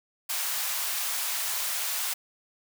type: high-pass noise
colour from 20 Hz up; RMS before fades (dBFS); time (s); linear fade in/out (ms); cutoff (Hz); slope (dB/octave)
white; -30; 0.29-2.14; 10; 670; 24
effects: none

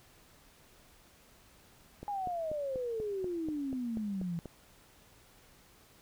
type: click train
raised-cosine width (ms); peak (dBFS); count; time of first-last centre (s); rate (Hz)
2; -29; 11; 2.03-4.457; 4.12
type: exponential sweep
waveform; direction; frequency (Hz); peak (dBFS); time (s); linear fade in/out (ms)
sine; down; 834 to 164.81; -33; 2.08-4.39; 0
effects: pink hiss -61 dBFS RMS until 6.01 s

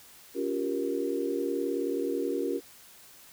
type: chord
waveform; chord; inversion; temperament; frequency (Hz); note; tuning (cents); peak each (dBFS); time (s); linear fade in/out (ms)
sine; G half-diminished seventh; second; just; 282.2 / 352.8 / 392 / 470.4; Db4 / F4 / G4 / Bb4; +31 / +18 / 0 / +16; -33; 0.34-2.61; 50
effects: white hiss -53 dBFS RMS until 3.32 s

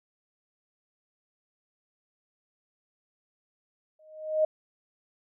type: tone with exponential growth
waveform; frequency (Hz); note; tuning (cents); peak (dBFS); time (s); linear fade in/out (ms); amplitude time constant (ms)
sine; 622.3; D#5; 0; -18; 3.99-4.45; 5; 100
effects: none

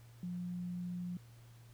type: tone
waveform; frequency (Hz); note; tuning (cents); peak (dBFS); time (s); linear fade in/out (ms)
sine; 177.6; F3; +29; -38; 0.23-1.17; 2
effects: added 117 Hz sine -55 dBFS peak until 1.73 s + pink hiss -66 dBFS RMS until 1.73 s

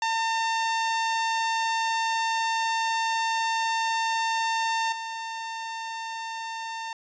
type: tone with level steps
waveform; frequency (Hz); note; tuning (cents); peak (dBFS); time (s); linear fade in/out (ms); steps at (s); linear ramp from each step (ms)
sawtooth; 904; A5; +47; -20 / -28; 0.02-6.93; 2; 4.92; 5
effects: resampled to 16000 Hz

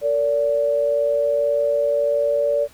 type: tone pair together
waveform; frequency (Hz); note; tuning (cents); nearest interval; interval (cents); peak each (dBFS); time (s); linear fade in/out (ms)
sine; 455.2 / 577; A#4 / D5; -41 / -31; major third; 410; -24 / -17; 0.01-2.68; 50
effects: pink hiss -50 dBFS RMS until 2.73 s

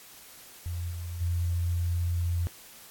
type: tone with level steps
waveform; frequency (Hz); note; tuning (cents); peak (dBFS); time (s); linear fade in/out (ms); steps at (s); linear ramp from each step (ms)
sine; 86.1; F2; -24; -30 / -33 / -25; 0.66-2.47; 0; 0.9 / 1.2; 20
effects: white hiss -50 dBFS RMS until 2.9 s + AAC 64 kbps

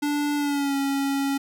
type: tone with pitch glide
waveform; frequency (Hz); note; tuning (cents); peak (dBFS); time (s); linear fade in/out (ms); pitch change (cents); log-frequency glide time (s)
square; 292 to 276.4; D4 to C#4; -10 to -5; -23; 0.02-1.38; 10; -95; 0.36-0.76
effects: none

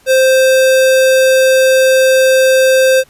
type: tone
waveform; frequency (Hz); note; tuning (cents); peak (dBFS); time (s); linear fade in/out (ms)
square; 523.3; C5; 0; -7; 0.06-3.04; 50
effects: pink hiss -48 dBFS RMS until 3.09 s + resampled to 32000 Hz

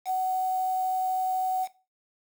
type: tone with quantisation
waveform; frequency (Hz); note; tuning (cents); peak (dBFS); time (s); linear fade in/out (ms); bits
sine; 748; F#5; +19; -24; 0.05-1.68; 50; 7
effects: noise-tail reverb RT60 0.3 s tail -17 dB re dry

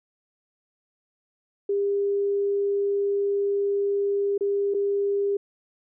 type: tone with dropouts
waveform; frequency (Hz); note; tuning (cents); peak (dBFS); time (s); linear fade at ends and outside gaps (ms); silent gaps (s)
sine; 401.5; G4; +41; -21; 1.69-5.37; 5; 4.379-4.408 / 4.74-4.745
effects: none

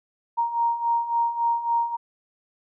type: beating tone pair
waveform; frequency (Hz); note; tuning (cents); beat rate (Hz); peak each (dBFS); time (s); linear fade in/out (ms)
sine; 932.3 / 935.9; A#5 / A#5; 0 / +7; 3.6; -27 / -22; 0.37-1.97; 20
effects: none

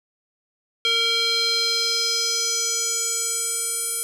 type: tone with band-pass filter sweep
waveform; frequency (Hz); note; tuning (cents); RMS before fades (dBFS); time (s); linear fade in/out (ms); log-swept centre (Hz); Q
square; 460.4; A#4; -22; -23; 0.85-4.03; 0; 3300 to 10000; 3.6
effects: none

